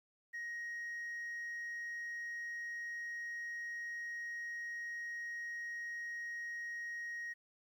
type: tone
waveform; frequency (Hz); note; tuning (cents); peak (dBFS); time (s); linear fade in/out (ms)
sine; 1881; A#6; +15; -38; 0.33-7.34; 20
effects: tanh soft clip ceiling -39 dBFS + 12-bit